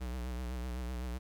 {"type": "tone with vibrato", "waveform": "square", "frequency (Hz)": 61.8, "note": "B1", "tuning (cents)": 2, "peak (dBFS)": -37, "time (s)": [0, 1.19], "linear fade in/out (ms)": 20, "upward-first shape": "sine", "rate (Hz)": 7.9, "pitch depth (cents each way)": 72, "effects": ["12-bit"]}